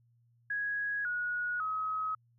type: tone with pitch steps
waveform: sine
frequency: 1661.2 / 1454.5 / 1273.6 Hz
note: G#6 / F#6 / D#6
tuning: 0 / -30 / +40 cents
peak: -31 dBFS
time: 0.5-2.15 s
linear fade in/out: 5 ms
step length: 550 ms
effects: added 118 Hz sine -65 dBFS peak until 2.38 s